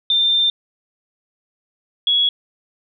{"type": "tone pair in turn", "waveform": "sine", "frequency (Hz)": [3589, 3351], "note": ["A7", "G#7"], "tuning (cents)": [34, 15], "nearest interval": "minor second", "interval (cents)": 119, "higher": "first", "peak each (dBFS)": -13, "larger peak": "neither", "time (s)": [[0.1, 0.5], [2.07, 2.29]], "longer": "first", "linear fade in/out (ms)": 2, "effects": []}